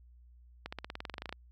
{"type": "accelerating click train", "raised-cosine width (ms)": 0.3, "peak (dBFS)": -23, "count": 15, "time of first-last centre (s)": [0.66, 1.326], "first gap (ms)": 65, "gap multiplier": 0.95, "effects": ["added 60 Hz sine -55 dBFS peak until 1.51 s"]}